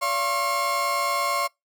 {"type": "tone cluster", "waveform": "35% pulse", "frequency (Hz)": [573, 688, 1077], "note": ["D5", "F5", "C6"], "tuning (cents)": [-43, -26, 50], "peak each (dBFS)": [-29, -29, -22], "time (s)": [0.01, 1.48], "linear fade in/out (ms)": 20, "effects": ["noise-tail reverb RT60 0.2 s tail -26 dB re dry"]}